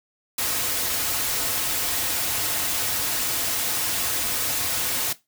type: noise with comb filter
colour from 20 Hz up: white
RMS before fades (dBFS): -25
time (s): 0.38-5.13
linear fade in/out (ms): 5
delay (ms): 5.1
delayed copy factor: -0.5
effects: noise-tail reverb RT60 0.2 s tail -17 dB re dry